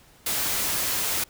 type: noise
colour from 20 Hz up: white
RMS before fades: -26 dBFS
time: 0.26-1.24 s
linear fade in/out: 5 ms
effects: pink hiss -55 dBFS RMS until 1.29 s